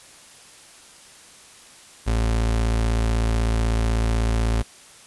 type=tone; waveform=35% pulse; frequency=56.1 Hz; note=A1; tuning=34 cents sharp; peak=-17 dBFS; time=2.06-4.63 s; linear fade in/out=20 ms; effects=white hiss -47 dBFS RMS until 5.06 s + resampled to 24000 Hz